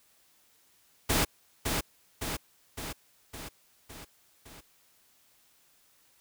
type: noise with echo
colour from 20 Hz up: pink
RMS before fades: -26 dBFS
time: 1.09-1.25 s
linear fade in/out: 10 ms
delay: 560 ms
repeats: 6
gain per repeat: -4 dB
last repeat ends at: 4.61 s
effects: white hiss -65 dBFS RMS until 6.2 s